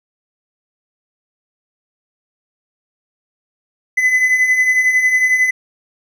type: beating tone pair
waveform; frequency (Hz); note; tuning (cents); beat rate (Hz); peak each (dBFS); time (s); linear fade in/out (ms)
triangle; 2006 / 2017; B6 / B6; +26 / +36; 11; -18 / -10; 3.97-5.51; 10
effects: none